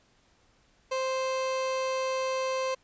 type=tone; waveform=30% pulse; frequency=523.3 Hz; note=C5; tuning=in tune; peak=-25 dBFS; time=0.91-2.75 s; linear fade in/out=10 ms; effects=pink hiss -65 dBFS RMS until 2.83 s + resampled to 16000 Hz